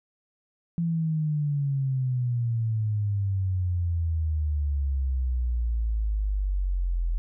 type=exponential sweep; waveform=sine; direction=down; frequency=170.4 to 41.41 Hz; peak=-23 dBFS; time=0.78-7.18 s; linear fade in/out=0 ms; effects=none

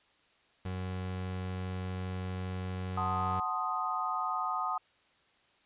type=tone; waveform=30% pulse; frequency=92.5 Hz; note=F#2; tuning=in tune; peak=-32 dBFS; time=0.65-3.4 s; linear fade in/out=5 ms
type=chord; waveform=sine; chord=F# diminished seventh; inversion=none; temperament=equal; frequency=740 / 880 / 1046.5 / 1244.5 Hz; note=F#5 / A5 / C6 / Eb6; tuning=0 / 0 / 0 / 0 cents; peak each=-37 / -38 / -38 / -33 dBFS; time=2.97-4.78 s; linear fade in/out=5 ms
effects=white hiss -67 dBFS RMS until 5.65 s + resampled to 8000 Hz

